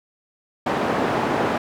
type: band-pass noise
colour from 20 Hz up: white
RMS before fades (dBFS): -22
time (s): 0.66-1.58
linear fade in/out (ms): 5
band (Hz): 140 to 910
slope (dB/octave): 12
effects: none